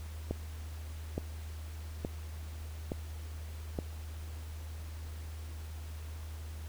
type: click train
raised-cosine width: 2 ms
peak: -20 dBFS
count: 5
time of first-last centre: 0.31-3.788 s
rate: 1.15 Hz
effects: added 78 Hz sine -40 dBFS peak until 6.68 s + pink hiss -54 dBFS RMS until 6.68 s